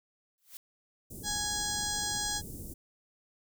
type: noise with exponential growth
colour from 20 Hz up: blue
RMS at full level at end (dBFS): -42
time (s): 0.38-0.57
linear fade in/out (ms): 0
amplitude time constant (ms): 40
type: band-stop noise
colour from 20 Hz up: pink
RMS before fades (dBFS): -43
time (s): 1.1-2.74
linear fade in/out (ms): 10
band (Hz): 420 to 7700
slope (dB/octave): 24
type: harmonic tone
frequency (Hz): 831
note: G#5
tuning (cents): +1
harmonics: 1 / 2 / 4 / 5 / 6 / 7 / 8 / 9 / 10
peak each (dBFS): -40 / -40 / -40 / -40 / -40 / -40 / -40 / -40 / -40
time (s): 1.23-2.42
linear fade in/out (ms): 50
effects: none